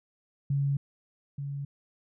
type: tone pair in turn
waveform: sine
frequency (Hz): 140 / 140.76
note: C#3 / C#3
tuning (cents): +18 / +27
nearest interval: unison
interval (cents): 9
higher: second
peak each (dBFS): -24 / -32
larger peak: first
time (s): 0.5-0.77 / 1.38-1.65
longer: neither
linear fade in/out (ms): 5
effects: none